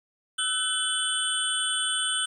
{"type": "tone cluster", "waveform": "sine", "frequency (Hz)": [1311, 1505, 3039, 3441, 8630], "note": ["E6", "F#6", "F#7", "A7", "C#9"], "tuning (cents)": [-10, 29, 46, -39, -47], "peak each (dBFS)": [-37, -32, -29, -32, -29], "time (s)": [0.38, 2.26], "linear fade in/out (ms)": 10, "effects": ["9-bit"]}